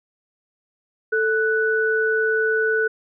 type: tone pair together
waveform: sine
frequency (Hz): 441 / 1485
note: A4 / F#6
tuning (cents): +4 / +6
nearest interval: octave + major sixth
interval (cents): 2102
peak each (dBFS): -20 / -20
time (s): 1.12-2.88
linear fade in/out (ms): 10
effects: none